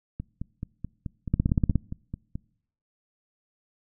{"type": "two click trains", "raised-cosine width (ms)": 5, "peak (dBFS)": [-20, -9], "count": [11, 8], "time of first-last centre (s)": [[0.2, 2.355], [1.34, 1.757]], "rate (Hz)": [4.64, 16.8], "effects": ["noise-tail reverb RT60 0.7 s tail -25 dB re dry"]}